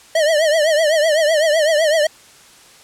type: tone with vibrato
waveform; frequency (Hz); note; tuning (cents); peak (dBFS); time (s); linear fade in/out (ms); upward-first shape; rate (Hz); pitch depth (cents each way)
square; 622.3; D#5; 0; -13; 0.15-2.07; 5; triangle; 7.9; 130
effects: white hiss -45 dBFS RMS until 2.83 s + low-pass 9000 Hz 12 dB/octave